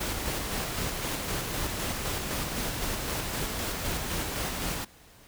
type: noise with tremolo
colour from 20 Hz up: pink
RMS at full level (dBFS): -31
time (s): 0-4.85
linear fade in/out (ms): 10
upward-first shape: square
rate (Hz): 3.9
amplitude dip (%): 25
effects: pink hiss -55 dBFS RMS until 5.27 s